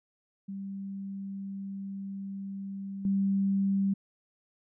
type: tone with level steps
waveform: sine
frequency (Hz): 196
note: G3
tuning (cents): 0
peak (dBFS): -35 / -24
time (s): 0.48-3.94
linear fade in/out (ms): 10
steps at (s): 3.05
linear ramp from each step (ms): 2
effects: none